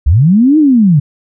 sine linear two-way sweep, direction up then down, 58.8 to 318.1 to 134.7 Hz, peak -4 dBFS, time 0.06-1 s, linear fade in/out 10 ms, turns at 0.58 s, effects none

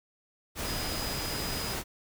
sine tone in noise, 4969 Hz, D#8, 3 cents flat, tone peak -38 dBFS, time 0.63-1.77 s, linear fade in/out 50 ms, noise pink, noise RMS -34 dBFS, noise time 0.55-1.84 s, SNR -7 dB, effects none

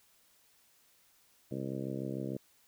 harmonic tone, 66.7 Hz, C2, 34 cents sharp, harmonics 2 / 3 / 4 / 5 / 6 / 7 / 8 / 9, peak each -41 / -41 / -42 / -42 / -47 / -46 / -48 / -49 dBFS, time 1.51-2.37 s, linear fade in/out 5 ms, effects white hiss -67 dBFS RMS until 2.67 s

